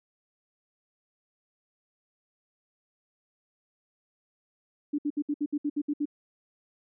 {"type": "tone bursts", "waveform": "sine", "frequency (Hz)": 292.9, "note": "D4", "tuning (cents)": -5, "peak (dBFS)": -25, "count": 10, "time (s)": [4.93, 6.056], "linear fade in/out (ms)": 10, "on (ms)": 55, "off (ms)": 64, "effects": []}